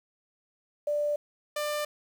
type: tone pair in turn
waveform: sine / sawtooth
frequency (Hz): 589 / 595.2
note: D5 / D5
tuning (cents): +5 / +23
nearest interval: unison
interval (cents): 18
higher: second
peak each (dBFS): -25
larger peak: neither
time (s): 0.87-1.16 / 1.56-1.85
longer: neither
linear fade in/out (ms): 5
effects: 9-bit